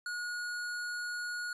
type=tone; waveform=square; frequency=1447 Hz; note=F#6; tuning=39 cents flat; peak=-36 dBFS; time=0.06-1.53 s; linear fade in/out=2 ms; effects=resampled to 22050 Hz